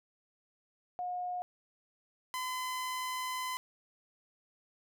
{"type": "tone pair in turn", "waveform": ["sine", "sawtooth"], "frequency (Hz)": [720, 1018.2], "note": ["F#5", "C6"], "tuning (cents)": [-47, -47], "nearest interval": "tritone", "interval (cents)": 600, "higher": "second", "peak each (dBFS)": [-34, -31], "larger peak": "second", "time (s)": [[0.99, 1.42], [2.34, 3.57]], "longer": "second", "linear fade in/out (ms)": 0, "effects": []}